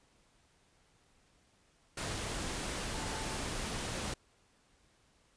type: tone in noise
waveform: sine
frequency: 880 Hz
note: A5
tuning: in tune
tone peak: -48 dBFS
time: 2.94-3.36 s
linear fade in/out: 5 ms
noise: pink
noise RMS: -38 dBFS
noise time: 1.97-4.14 s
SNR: -13 dB
effects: pink hiss -69 dBFS RMS until 5.36 s + resampled to 22050 Hz